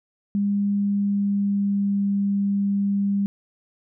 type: tone with pitch glide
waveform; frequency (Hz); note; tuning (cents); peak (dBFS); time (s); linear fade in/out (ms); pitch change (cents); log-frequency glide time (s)
sine; 201.9 to 199.81; G#3 to G3; -49 to +33; -19; 0.35-3.26; 0; -18; 0.74-2.04
effects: none